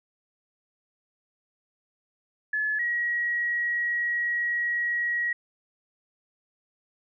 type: tone pair in turn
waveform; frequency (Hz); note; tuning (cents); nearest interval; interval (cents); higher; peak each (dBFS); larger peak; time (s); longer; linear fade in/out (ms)
sine; 1716 / 1906; A6 / A#6; -44 / +38; major second; 182; second; -24; neither; 2.53-2.79 / 2.79-5.33; second; 5
effects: none